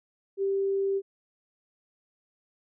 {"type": "tone", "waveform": "sine", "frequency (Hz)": 392, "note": "G4", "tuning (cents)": 0, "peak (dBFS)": -24, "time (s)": [0.37, 1.02], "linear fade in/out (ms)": 50, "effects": []}